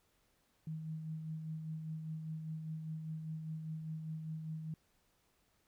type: tone with tremolo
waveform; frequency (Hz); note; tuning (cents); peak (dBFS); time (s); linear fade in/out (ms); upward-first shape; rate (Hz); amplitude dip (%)
sine; 158.1; D#3; +28; -38; 0.67-4.74; 2; sine; 5; 40
effects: pink hiss -75 dBFS RMS until 5.67 s